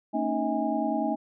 sine tone cluster, 226.6 / 276.9 / 307.2 / 640 / 820 Hz, A#3 / C#4 / D#4 / D#5 / G#5, -49 / -2 / -22 / +49 / -22 cents, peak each -31 dBFS, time 0.13-1.16 s, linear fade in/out 20 ms, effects none

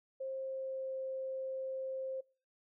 sine tone with pitch glide, 531 to 527.6 Hz, C5 to C5, +25 to +14 cents, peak -37 dBFS, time 0.2-2.21 s, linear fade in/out 10 ms, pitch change -11 cents, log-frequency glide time 0.41-0.97 s, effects noise-tail reverb RT60 0.4 s tail -24 dB re dry

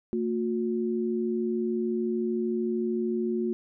sine tone pair together, 226.6 / 360 Hz, A#3 / F#4, -49 / -47 cents, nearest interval minor sixth, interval 802 cents, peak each -28 dBFS, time 0.13-3.53 s, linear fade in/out 0 ms, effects none

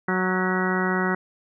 harmonic tone with a mistuned harmonic, 185 Hz, F#3, in tune, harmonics 1 / 2 / 3 / 4 / 5 / 6 / 7 / 8 / 9 / 10, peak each -25 / -27 / -36 / -33 / -33 / -33 / -32 / -29 / -36 / -30 dBFS, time 0.08-1.15 s, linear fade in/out 5 ms, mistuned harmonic 10, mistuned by +65 cents, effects none

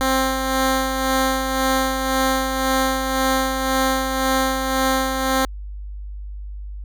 10% pulse tone with tremolo, 263.9 Hz, C4, 15 cents sharp, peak -8 dBFS, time 0.01-5.45 s, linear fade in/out 0 ms, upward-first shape sine, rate 1.9 Hz, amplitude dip 45%, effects added 50 Hz sine -29 dBFS peak until 6.84 s

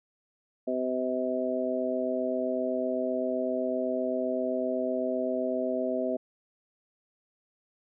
harmonic tone, 127.8 Hz, C3, 40 cents flat, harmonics 2 / 3 / 4 / 5, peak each -32 / -34 / -34 / -30 dBFS, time 0.67-6.17 s, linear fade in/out 10 ms, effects none

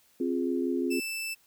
sine chord, F minor, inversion second, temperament equal with one note detuned, 263.9 / 349.2 / 415.3 Hz, C4 / F4 / Ab4, +15 / 0 / 0 cents, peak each -29 / -30 / -34 dBFS, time 0.2-1 s, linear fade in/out 5 ms
sawtooth tone, 2645 Hz, E7, 5 cents sharp, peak -29 dBFS, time 0.9-1.35 s, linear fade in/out 20 ms
effects white hiss -64 dBFS RMS until 1.46 s

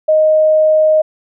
sine tone, 622.3 Hz, D#5, in tune, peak -7 dBFS, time 0.08-1.02 s, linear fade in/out 10 ms, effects none

